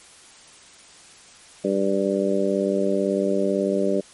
harmonic tone, 98 Hz, G2, in tune, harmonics 2 / 3 / 4 / 5 / 6, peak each -25 / -27 / -24 / -27 / -25 dBFS, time 1.64-4.01 s, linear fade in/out 10 ms, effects white hiss -48 dBFS RMS until 4.13 s + MP3 48 kbps

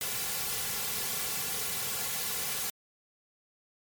white noise with comb filter, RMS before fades -33 dBFS, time 0.01-2.7 s, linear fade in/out 2 ms, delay 3.2 ms, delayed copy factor -0.95, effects MP3 96 kbps

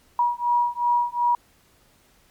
sine beating tone pair, 960 / 962.7 Hz, B5 / B5, -49 / -45 cents, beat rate 2.7 Hz, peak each -22 dBFS, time 0.19-1.35 s, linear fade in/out 2 ms, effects pink hiss -59 dBFS RMS until 2.3 s + MP3 96 kbps

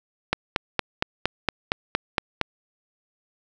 click train, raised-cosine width 0.3 ms, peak -4 dBFS, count 10, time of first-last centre 0.33-2.413 s, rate 4.32 Hz, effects none

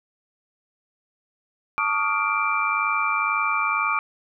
sine tone cluster, 885 / 1132 / 1234 / 1403 / 2354 Hz, A5 / C#6 / D#6 / F6 / D7, +10 / +36 / -15 / +8 / +3 cents, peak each -30 / -26 / -25 / -30 / -25 dBFS, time 1.78-3.99 s, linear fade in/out 0 ms, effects none

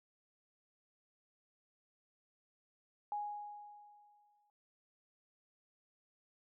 sine tone with exponential decay, 829 Hz, G#5, 3 cents flat, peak -35 dBFS, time 3.12-4.5 s, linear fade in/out 1 ms, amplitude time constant 300 ms, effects none

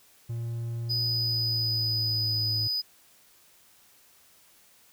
triangle tone with pitch glide, 116.7 to 107.63 Hz, A#2 to A2, +2 to -38 cents, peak -28 dBFS, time 0.29-2.68 s, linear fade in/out 10 ms, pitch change -140 cents, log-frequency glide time 0.88-2.35 s
triangle tone, 4978 Hz, D#8, in tune, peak -25 dBFS, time 0.89-2.82 s, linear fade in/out 20 ms
effects white hiss -59 dBFS RMS until 4.92 s

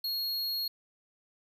square tone, 4300 Hz, C8, 47 cents sharp, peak -31 dBFS, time 0.04-0.68 s, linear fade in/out 5 ms, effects none

